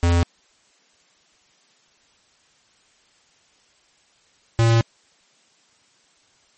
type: tone pair in turn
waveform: square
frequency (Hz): 85.9 / 115.01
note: F2 / A#2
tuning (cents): -28 / -23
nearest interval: perfect fourth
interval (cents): 505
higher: second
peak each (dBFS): -15 / -14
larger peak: second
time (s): 0.03-0.23 / 4.59-4.81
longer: second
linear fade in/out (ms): 0
effects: white hiss -59 dBFS RMS until 6.57 s + MP3 32 kbps